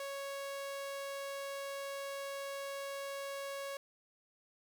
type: tone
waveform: sawtooth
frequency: 554.4 Hz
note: C#5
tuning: in tune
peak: -36 dBFS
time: 0-3.77 s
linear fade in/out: 2 ms
effects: none